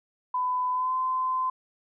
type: tone with pitch glide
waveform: sine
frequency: 1003 to 1028.8 Hz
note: B5 to C6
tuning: +26 to -30 cents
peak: -24 dBFS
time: 0.34-1.5 s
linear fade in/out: 5 ms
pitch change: +44 cents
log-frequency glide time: 0.71-0.94 s
effects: none